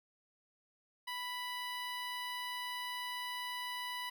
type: tone with notch filter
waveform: 15% pulse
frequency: 987.8 Hz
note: B5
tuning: in tune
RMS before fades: -41 dBFS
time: 1.07-4.1 s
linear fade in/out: 10 ms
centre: 7800 Hz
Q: 1.8
effects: none

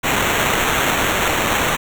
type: noise with sample-and-hold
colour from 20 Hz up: white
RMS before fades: -18 dBFS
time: 0.03-1.77 s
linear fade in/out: 20 ms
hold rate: 4900 Hz
effects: none

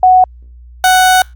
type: tone pair in turn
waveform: sine / 30% pulse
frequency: 740 / 742.6 Hz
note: F#5 / F#5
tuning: 0 / +6 cents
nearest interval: unison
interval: 6 cents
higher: second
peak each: -3 dBFS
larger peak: neither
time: 0.03-0.24 / 0.84-1.22 s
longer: second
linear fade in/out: 2 ms
effects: added 60 Hz sine -33 dBFS peak until 1.35 s + Opus 32 kbps

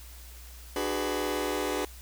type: chord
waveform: sawtooth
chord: G# half-diminished seventh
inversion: second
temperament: just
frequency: 299 / 373.8 / 415.3 / 498.4 Hz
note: D4 / F#4 / G#4 / B4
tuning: +31 / +18 / 0 / +16 cents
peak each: -30 dBFS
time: 0.76-1.85 s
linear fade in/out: 2 ms
effects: added 60 Hz sine -45 dBFS peak until 2.01 s + white hiss -51 dBFS RMS until 2.01 s

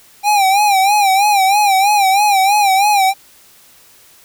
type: tone with vibrato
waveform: square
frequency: 799 Hz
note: G5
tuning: 33 cents sharp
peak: -10 dBFS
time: 0.23-3.14 s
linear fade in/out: 50 ms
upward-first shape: sine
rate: 3.1 Hz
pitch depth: 93 cents each way
effects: white hiss -46 dBFS RMS until 4.24 s

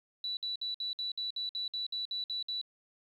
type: tone bursts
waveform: sine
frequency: 3951 Hz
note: B7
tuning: in tune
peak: -33 dBFS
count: 13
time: 0.24-2.614 s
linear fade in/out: 2 ms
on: 130 ms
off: 57 ms
effects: 11-bit

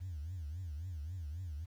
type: tone with vibrato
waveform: sine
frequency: 82.41 Hz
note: E2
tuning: in tune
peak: -38 dBFS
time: 0-1.66 s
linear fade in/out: 20 ms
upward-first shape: triangle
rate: 3.7 Hz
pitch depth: 280 cents each way
effects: tanh soft clip ceiling -36 dBFS + 11-bit

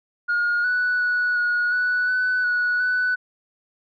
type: tone with pitch steps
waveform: sine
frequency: 1429 / 1480 / 1470 / 1450 / 1479 / 1499 / 1467 / 1493 Hz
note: F6 / F#6 / F#6 / F#6 / F#6 / F#6 / F#6 / F#6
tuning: +39 / 0 / -12 / -35 / -1 / +22 / -15 / +15 cents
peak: -17 dBFS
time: 0.28-3.16 s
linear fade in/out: 20 ms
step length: 360 ms
effects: tanh soft clip ceiling -16 dBFS

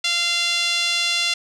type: tone with band-pass filter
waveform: 5% pulse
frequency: 691 Hz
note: F5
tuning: 19 cents flat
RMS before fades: -21 dBFS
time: 0.04-1.34 s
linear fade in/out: 5 ms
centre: 3200 Hz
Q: 1.5
effects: none

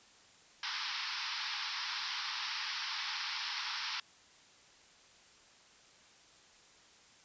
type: band-pass noise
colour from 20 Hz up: white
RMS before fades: -39 dBFS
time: 0.63-4 s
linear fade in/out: 2 ms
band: 840 to 5500 Hz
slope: 96 dB/octave
effects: white hiss -61 dBFS RMS until 7.24 s + resampled to 16000 Hz

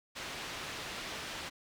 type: low-pass noise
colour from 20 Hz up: white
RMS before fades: -42 dBFS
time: 0.15-1.5 s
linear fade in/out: 20 ms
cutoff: 3700 Hz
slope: 12 dB/octave
effects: none

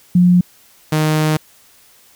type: tone pair in turn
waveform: sine / sawtooth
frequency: 178.2 / 154.81 Hz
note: F3 / D#3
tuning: +35 / -8 cents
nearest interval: major second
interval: 243 cents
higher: first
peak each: -7 / -9 dBFS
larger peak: first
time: 0.15-0.41 / 0.92-1.37 s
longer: second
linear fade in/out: 5 ms
effects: white hiss -49 dBFS RMS until 2.15 s

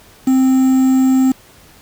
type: tone with quantisation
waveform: triangle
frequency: 261.9 Hz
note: C4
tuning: 2 cents sharp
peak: -7 dBFS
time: 0.27-1.32 s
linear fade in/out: 5 ms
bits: 5
effects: pink hiss -45 dBFS RMS until 1.81 s

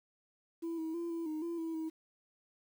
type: tone with pitch steps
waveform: sine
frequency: 332.8 / 320.9 / 340.2 / 333.3 / 310.2 / 338.8 / 326.7 / 319.5 Hz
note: E4 / E4 / F4 / E4 / D#4 / E4 / E4 / D#4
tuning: +17 / -46 / -45 / +19 / -5 / +48 / -15 / +46 cents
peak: -33 dBFS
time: 0.62-1.9 s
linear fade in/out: 20 ms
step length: 160 ms
effects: tanh soft clip ceiling -34 dBFS + 10-bit

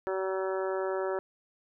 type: harmonic tone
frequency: 190 Hz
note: F#3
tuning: 46 cents sharp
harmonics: 2 / 3 / 4 / 5 / 6 / 7 / 8 / 9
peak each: -31 / -34 / -41 / -40 / -48 / -41 / -48 / -45 dBFS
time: 0.07-1.19 s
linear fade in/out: 0 ms
effects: none

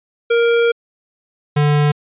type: tone pair in turn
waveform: square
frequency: 467.8 / 147.35 Hz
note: A#4 / D3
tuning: +6 / +6 cents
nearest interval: octave + minor sixth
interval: 2000 cents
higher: first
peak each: -12 dBFS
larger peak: neither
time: 0.3-0.72 / 1.56-1.92 s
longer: first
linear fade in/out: 10 ms
effects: resampled to 8000 Hz

